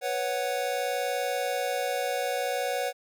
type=chord; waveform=square; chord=B suspended second; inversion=none; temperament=equal; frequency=493.9 / 554.4 / 740 Hz; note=B4 / C#5 / F#5; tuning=0 / 0 / 0 cents; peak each=-33 / -32 / -32 dBFS; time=0.01-2.93 s; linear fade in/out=50 ms; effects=none